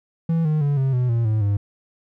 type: tone with pitch steps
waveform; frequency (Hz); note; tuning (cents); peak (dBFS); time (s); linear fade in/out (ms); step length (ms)
triangle; 164.81 / 153.77 / 143.48 / 133.87 / 124.9 / 116.54 / 108.73 / 101.45; E3 / D#3 / D3 / C3 / B2 / A#2 / A2 / G#2; 0 / -20 / -40 / +40 / +20 / 0 / -20 / -40; -15; 0.29-1.57; 5; 160
effects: none